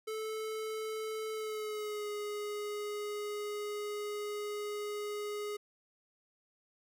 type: tone with pitch glide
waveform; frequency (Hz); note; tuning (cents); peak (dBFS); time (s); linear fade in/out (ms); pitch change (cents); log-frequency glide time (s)
square; 436.6 to 415.9; A4 to G#4; -13 to +2; -37; 0.07-5.57; 10; -85; 1.33-2.09
effects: none